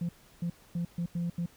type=tone bursts at uneven times; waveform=sine; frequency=171.8 Hz; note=F3; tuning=28 cents flat; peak=-27 dBFS; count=6; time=0.01-0.09 / 0.42-0.5 / 0.75-0.85 / 0.98-1.06 / 1.15-1.3 / 1.38-1.46 s; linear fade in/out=5 ms; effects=tanh soft clip ceiling -27 dBFS + pink hiss -59 dBFS RMS until 1.56 s